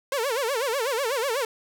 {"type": "tone with vibrato", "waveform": "sawtooth", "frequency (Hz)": 503, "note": "B4", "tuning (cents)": 32, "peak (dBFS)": -20, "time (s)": [0.12, 1.45], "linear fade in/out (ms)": 2, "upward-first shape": "sine", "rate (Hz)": 8.1, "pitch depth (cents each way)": 230, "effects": []}